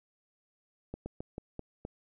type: slowing click train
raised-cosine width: 2 ms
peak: -25 dBFS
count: 6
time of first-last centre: 0.94-1.851 s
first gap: 120 ms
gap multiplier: 1.21
effects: none